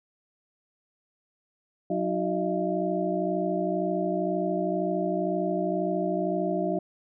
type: tone cluster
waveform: sine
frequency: 183.1 / 316.8 / 369.9 / 617 / 679 Hz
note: F#3 / D#4 / F#4 / D#5 / F5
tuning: -18 / +31 / 0 / -15 / -49 cents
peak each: -31 dBFS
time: 1.9-6.79 s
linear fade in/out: 5 ms
effects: none